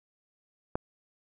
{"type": "click", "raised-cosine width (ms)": 1, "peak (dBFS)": -15, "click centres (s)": 0.755, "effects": []}